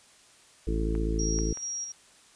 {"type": "harmonic tone", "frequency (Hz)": 54.9, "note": "A1", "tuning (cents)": -3, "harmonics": [1, 2, 3, 4, 5, 6, 7, 8], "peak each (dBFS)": [-27, -40, -36, -39, -38, -34, -42, -36], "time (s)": [0.67, 1.53], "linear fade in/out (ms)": 5}
{"type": "clicks", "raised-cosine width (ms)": 0.5, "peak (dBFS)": -29, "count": 3, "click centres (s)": [0.952, 1.388, 1.573]}
{"type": "tone with tremolo", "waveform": "sine", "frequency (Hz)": 5660, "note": "F8", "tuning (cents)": 22, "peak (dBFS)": -31, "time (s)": [1.19, 1.92], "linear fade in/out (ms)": 2, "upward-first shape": "square", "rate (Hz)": 2.3, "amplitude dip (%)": 45}
{"effects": ["white hiss -57 dBFS RMS until 2.35 s", "resampled to 22050 Hz"]}